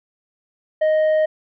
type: tone with tanh clipping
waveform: triangle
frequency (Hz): 622.3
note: D#5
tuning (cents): 0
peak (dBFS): -15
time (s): 0.81-1.26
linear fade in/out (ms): 10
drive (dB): 9
effects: none